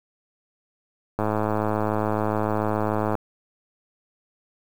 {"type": "click train", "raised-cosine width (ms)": 1, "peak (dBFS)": -10, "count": 211, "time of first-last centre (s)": [1.19, 3.153], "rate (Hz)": 107, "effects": ["7-bit"]}